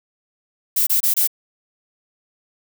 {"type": "noise bursts", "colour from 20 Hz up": "violet", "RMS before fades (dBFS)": -17, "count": 4, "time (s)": [0.76, 1.275], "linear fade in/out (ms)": 10, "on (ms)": 110, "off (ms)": 25, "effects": []}